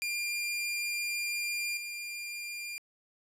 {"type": "tone with level steps", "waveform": "sawtooth", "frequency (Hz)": 2398, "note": "D7", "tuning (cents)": 36, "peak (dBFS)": [-28, -34], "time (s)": [0.02, 2.78], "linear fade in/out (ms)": 0, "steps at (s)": 1.77, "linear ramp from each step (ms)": 2, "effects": ["resampled to 32000 Hz", "11-bit"]}